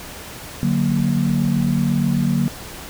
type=chord; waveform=sine; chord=D augmented; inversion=none; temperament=equal; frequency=146.83 / 185 / 233.1 Hz; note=D3 / F#3 / A#3; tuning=0 / 0 / 0 cents; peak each=-20 dBFS; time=0.63-2.48 s; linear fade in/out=0 ms; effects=pink hiss -35 dBFS RMS until 2.89 s